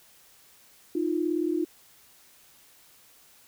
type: tone pair together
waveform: sine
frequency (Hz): 311.1 / 349.2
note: D#4 / F4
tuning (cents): 0 / 0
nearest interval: major second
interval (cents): 200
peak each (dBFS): -27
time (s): 0.95-1.65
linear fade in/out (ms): 5
effects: white hiss -57 dBFS RMS until 3.47 s